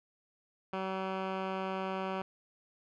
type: tone with low-pass filter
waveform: 10% pulse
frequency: 190 Hz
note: F#3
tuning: 46 cents sharp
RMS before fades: -36 dBFS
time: 0.73-2.22 s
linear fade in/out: 2 ms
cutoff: 2200 Hz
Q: 1.2
effects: none